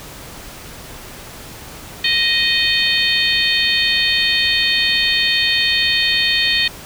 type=harmonic tone with a mistuned harmonic; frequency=623 Hz; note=D#5; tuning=2 cents sharp; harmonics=3 / 4 / 5 / 6 / 7; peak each=-20 / -20 / -20 / -20 / -20 dBFS; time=2.04-6.68 s; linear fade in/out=5 ms; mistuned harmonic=6; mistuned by=-38 cents; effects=pink hiss -35 dBFS RMS until 6.85 s